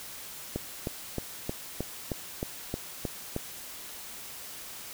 click train, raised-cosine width 2 ms, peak -17 dBFS, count 10, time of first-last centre 0.56-3.364 s, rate 3.21 Hz, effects white hiss -43 dBFS RMS until 4.93 s

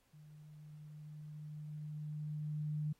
sine tone with level ramp, 151.1 Hz, D3, 50 cents sharp, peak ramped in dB -55 to -34 dBFS, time 0.13-2.93 s, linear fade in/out 10 ms, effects pink hiss -75 dBFS RMS until 2.99 s + AAC 48 kbps

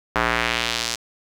square tone with band-pass filter sweep, 58.27 Hz, A#1, in tune, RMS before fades -23 dBFS, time 0.15-0.96 s, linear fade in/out 10 ms, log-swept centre 1300 to 5800 Hz, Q 1.3, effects 7-bit

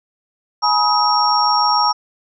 sine tone cluster, 839 / 966 / 1265 / 5540 Hz, G#5 / B5 / D#6 / F8, +17 / -39 / +28 / -15 cents, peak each -18 dBFS, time 0.62-1.93 s, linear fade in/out 20 ms, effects none

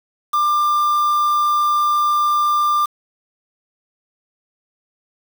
triangle tone with quantisation, 1191 Hz, D6, 24 cents sharp, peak -12 dBFS, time 0.33-2.86 s, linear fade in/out 10 ms, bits 5, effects none

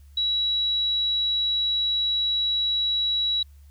sine tone, 3900 Hz, B7, 23 cents flat, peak -21 dBFS, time 0.17-3.43 s, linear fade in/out 5 ms, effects added 71 Hz sine -46 dBFS peak until 3.7 s + white hiss -65 dBFS RMS until 3.7 s

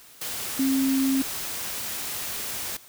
sine tone in noise, 267.9 Hz, C4, 41 cents sharp, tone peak -20 dBFS, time 0.59-1.22 s, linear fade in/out 5 ms, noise white, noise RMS -32 dBFS, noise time 0.21-2.77 s, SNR +9 dB, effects white hiss -50 dBFS RMS until 2.88 s

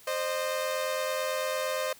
sawtooth tone pair together, 523.3 / 612.2 Hz, C5 / D#5, 0 / -28 cents, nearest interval minor third, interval 272 cents, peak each -27 / -28 dBFS, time 0.07-1.93 s, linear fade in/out 5 ms, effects white hiss -54 dBFS RMS until 1.99 s

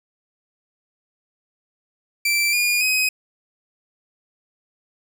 sawtooth tone with pitch steps, 2340 / 2430 / 2522 Hz, D7 / D#7 / D#7, -7 / -42 / +23 cents, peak -14 dBFS, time 2.25-3.09 s, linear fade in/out 5 ms, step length 280 ms, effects none

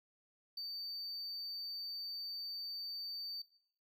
triangle tone, 4592 Hz, D8, 40 cents flat, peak -39 dBFS, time 0.57-3.42 s, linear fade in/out 5 ms, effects noise-tail reverb RT60 0.7 s tail -17 dB re dry

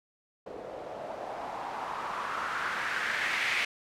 blue noise with low-pass filter sweep, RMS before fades -34 dBFS, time 0.46-3.65 s, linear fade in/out 5 ms, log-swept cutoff 490 to 2300 Hz, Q 2.9, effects none

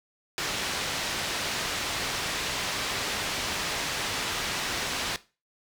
white low-pass noise, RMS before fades -31 dBFS, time 0.38-5.16 s, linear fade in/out 0 ms, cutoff 4600 Hz, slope 12 dB/octave, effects noise-tail reverb RT60 0.3 s tail -17 dB re dry

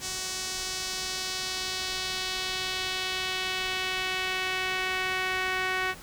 sawtooth tone with band-pass filter sweep, 372.9 Hz, F#4, 14 cents sharp, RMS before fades -31 dBFS, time 0-5.95 s, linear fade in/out 50 ms, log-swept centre 6400 to 1900 Hz, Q 1.5, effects pink hiss -46 dBFS RMS until 6.02 s

